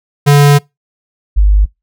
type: tone pair in turn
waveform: square / sine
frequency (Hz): 143.9 / 50.5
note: D3 / G#1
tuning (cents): -35 / -48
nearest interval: octave + tritone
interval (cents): 1813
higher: first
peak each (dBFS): -4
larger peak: neither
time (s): 0.26-0.59 / 1.36-1.66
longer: first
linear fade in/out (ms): 20
effects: noise-tail reverb RT60 0.2 s tail -25 dB re dry